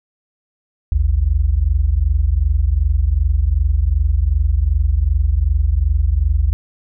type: tone pair together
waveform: sine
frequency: 54.97 / 77.6 Hz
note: A1 / D#2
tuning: -1 / -4 cents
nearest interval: tritone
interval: 597 cents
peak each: -15 dBFS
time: 0.92-6.53 s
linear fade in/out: 0 ms
effects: none